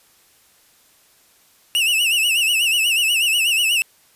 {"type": "tone with vibrato", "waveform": "45% pulse", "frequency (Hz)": 2758, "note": "F7", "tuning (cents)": -22, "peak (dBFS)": -15, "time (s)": [1.75, 3.82], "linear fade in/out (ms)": 0, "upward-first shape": "sine", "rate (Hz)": 8.2, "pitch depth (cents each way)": 120, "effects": ["white hiss -55 dBFS RMS until 4.15 s", "resampled to 32000 Hz"]}